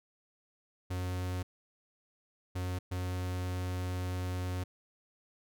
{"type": "tone bursts at uneven times", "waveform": "45% pulse", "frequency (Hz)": 91, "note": "F#2", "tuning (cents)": -28, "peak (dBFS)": -33, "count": 3, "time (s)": [[0.9, 1.43], [2.55, 2.79], [2.91, 4.64]], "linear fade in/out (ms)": 10, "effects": []}